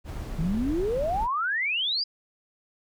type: noise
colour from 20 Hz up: brown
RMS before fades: -33 dBFS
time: 0.04-1.28 s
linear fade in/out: 50 ms
type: exponential sweep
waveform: sine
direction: up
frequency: 150 to 4978 Hz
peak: -24 dBFS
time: 0.38-2.04 s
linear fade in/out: 10 ms
effects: none